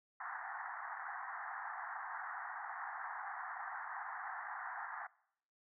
pink band-pass noise, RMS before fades -45 dBFS, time 0.2-5.07 s, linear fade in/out 5 ms, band 730 to 1900 Hz, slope 96 dB/octave, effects noise-tail reverb RT60 0.7 s tail -22 dB re dry

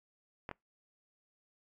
clicks, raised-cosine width 0.5 ms, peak -25 dBFS, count 2, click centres 0.491 / 0.513 s, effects noise-tail reverb RT60 0.2 s tail -26 dB re dry + AAC 48 kbps

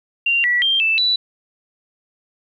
sine tone with pitch steps, 2770 / 1950 / 3176 / 2644 / 3957 Hz, F7 / B6 / G7 / E7 / B7, -15 / -23 / +22 / +5 / +3 cents, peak -14 dBFS, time 0.26-1.16 s, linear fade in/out 5 ms, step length 180 ms, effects 9-bit

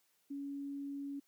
sine tone, 280.6 Hz, C#4, 21 cents sharp, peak -39 dBFS, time 0.3-1.2 s, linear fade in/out 10 ms, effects white hiss -75 dBFS RMS until 1.27 s + high-pass 150 Hz 12 dB/octave

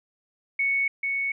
sine tone with echo, 2217 Hz, C#7, in tune, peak -21 dBFS, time 0.59-0.88 s, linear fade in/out 5 ms, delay 440 ms, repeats 1, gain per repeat -3 dB, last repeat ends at 1.32 s, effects none

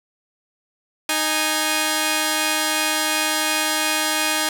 5% pulse tone pair together, 310 / 827.6 Hz, D#4 / G#5, -6 / -6 cents, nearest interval octave + perfect fourth, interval 1700 cents, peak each -10 dBFS, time 1.09-4.49 s, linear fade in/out 2 ms, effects none

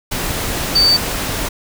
sine tone in noise, 4588 Hz, D8, 41 cents flat, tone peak -9 dBFS, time 0.75-0.97 s, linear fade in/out 10 ms, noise pink, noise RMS -21 dBFS, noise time 0.11-1.49 s, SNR +9 dB, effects none

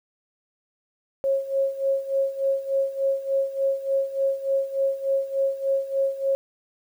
sine tone with tremolo, 544 Hz, C#5, 33 cents flat, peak -18 dBFS, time 1.24-6.35 s, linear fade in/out 0 ms, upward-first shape sine, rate 3.4 Hz, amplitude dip 80%, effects 9-bit

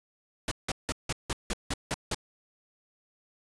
pink noise bursts, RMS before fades -30 dBFS, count 9, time 0.48-2.146 s, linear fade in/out 2 ms, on 34 ms, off 170 ms, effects resampled to 22050 Hz

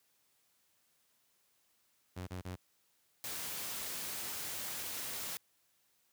sawtooth tone bursts, 91.1 Hz, F#2, 26 cents flat, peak -36 dBFS, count 3, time 2.16-2.558 s, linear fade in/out 10 ms, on 110 ms, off 34 ms
white noise, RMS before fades -41 dBFS, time 3.24-5.37 s, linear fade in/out 0 ms
effects white hiss -74 dBFS RMS until 6.12 s + high-pass 60 Hz 12 dB/octave

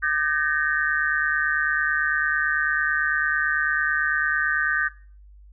sine tone cluster, 1209 / 1540 / 1689 / 1838 Hz, D6 / G6 / G#6 / A#6, +50 / -31 / +29 / -25 cents, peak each -30 / -22 / -29 / -26 dBFS, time 0.02-4.89 s, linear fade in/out 20 ms, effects noise-tail reverb RT60 0.4 s tail -19 dB re dry + added 50 Hz sine -45 dBFS peak until 5.52 s

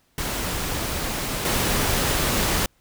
pink noise with level steps, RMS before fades -27 / -22 dBFS, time 0.18-2.66 s, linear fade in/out 2 ms, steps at 1.45 s, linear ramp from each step 2 ms, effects pink hiss -64 dBFS RMS until 2.8 s

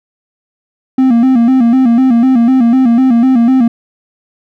triangle tone with vibrato, 246.9 Hz, B3, in tune, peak -3 dBFS, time 0.98-3.68 s, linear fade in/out 5 ms, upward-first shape square, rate 4 Hz, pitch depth 100 cents each way, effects none

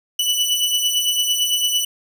sawtooth beating tone pair, 2960 / 2968.9 Hz, F#7 / F#7, 0 / +5 cents, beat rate 8.9 Hz, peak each -20 / -15 dBFS, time 0.19-1.85 s, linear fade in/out 5 ms, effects none

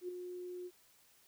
sine tone with ADSR envelope, 359.1 Hz, F4, 48 cents sharp, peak -36 dBFS, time 0.01-0.71 s, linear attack 76 ms, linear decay 7 ms, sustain -6 dB, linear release 48 ms, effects white hiss -67 dBFS RMS until 1.27 s

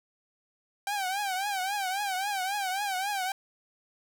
sawtooth tone with vibrato, 781 Hz, G5, 7 cents flat, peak -25 dBFS, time 0.87-3.32 s, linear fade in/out 2 ms, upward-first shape triangle, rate 3.7 Hz, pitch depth 130 cents each way, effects none

